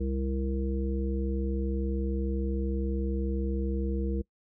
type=harmonic tone; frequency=66.5 Hz; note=C2; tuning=29 cents sharp; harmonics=1 / 3 / 5 / 7; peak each=-29 / -34 / -36 / -37 dBFS; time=0-4.22 s; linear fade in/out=10 ms; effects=noise-tail reverb RT60 0.1 s tail -23 dB re dry